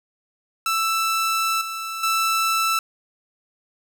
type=tone with level steps; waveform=sawtooth; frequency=1324 Hz; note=E6; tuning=7 cents sharp; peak=-16 / -24 / -15 dBFS; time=0.66-2.79 s; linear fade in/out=2 ms; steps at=1.61 / 2.03 s; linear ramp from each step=5 ms; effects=none